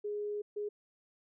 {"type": "tone bursts at uneven times", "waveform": "sine", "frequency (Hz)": 415.3, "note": "G#4", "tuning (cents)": 0, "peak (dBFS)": -34, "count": 2, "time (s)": [[0.04, 0.42], [0.56, 0.69]], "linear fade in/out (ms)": 10, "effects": []}